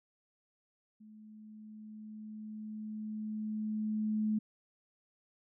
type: tone with level ramp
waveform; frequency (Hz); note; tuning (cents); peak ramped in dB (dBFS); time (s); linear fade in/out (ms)
sine; 214.9; A3; -41; -52 to -28; 1-4.39; 10
effects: none